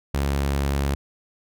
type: tone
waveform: sawtooth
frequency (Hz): 69.7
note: C#2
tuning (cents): +10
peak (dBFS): -17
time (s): 0.14-0.95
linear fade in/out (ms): 5
effects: none